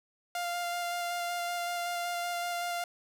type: tone with vibrato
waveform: sawtooth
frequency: 698.5 Hz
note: F5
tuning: in tune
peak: -28 dBFS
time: 0.35-2.84 s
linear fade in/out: 2 ms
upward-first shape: square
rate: 5.3 Hz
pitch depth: 9 cents each way
effects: none